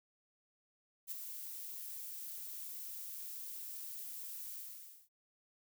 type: noise with ADSR envelope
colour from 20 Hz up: violet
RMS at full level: -40 dBFS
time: 1.07-5.09 s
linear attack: 45 ms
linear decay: 12 ms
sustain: -6 dB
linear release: 560 ms
effects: none